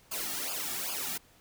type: noise with flanger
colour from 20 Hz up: white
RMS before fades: -35 dBFS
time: 0.11-1.18 s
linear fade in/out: 10 ms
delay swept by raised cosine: 0.51 to 2.01 ms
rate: 2.5 Hz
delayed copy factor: -1
effects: pink hiss -61 dBFS RMS until 1.4 s